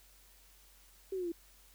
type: linear sweep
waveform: sine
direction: down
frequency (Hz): 391.1 to 329.6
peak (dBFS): -34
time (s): 1.12-1.32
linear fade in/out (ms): 5
effects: added 47 Hz sine -63 dBFS peak until 1.74 s + white hiss -63 dBFS RMS until 1.74 s